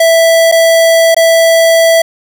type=tone with dropouts; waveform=square; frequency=659.3 Hz; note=E5; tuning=in tune; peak=-5 dBFS; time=0-2.02 s; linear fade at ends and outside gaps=5 ms; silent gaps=0.516-0.522 / 1.146-1.165 s; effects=7-bit